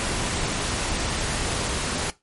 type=noise; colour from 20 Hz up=pink; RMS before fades=-26 dBFS; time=0-2.1 s; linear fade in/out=0 ms; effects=noise-tail reverb RT60 0.2 s tail -17 dB re dry + MP3 48 kbps